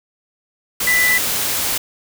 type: tone in noise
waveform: sine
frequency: 1987 Hz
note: B6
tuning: 10 cents sharp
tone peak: -13 dBFS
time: 0.87-1.18 s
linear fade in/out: 5 ms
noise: white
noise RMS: -20 dBFS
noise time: 0.8-1.78 s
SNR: +4 dB
effects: none